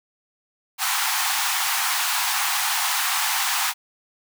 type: high-pass noise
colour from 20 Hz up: pink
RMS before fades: -23 dBFS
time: 0.78-3.74 s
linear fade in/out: 50 ms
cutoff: 750 Hz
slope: 96 dB/octave
effects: none